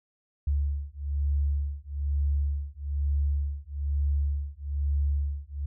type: beating tone pair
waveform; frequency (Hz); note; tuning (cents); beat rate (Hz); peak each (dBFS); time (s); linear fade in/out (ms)
sine; 70.9 / 72; C#2 / D2; +40 / -34; 1.1; -28; 0.47-5.66; 5
effects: none